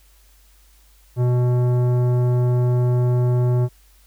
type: tone with tanh clipping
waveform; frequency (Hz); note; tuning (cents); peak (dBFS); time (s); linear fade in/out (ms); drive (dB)
sine; 123.47; B2; 0; -17; 1.16-3.69; 50; 14
effects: added 50 Hz sine -51 dBFS peak until 4.06 s + white hiss -57 dBFS RMS until 4.06 s